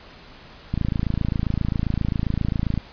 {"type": "click train", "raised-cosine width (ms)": 5, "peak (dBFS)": -10, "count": 57, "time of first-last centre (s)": [0.74, 2.776], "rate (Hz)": 27.5, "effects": ["pink hiss -45 dBFS RMS until 2.92 s", "resampled to 11025 Hz"]}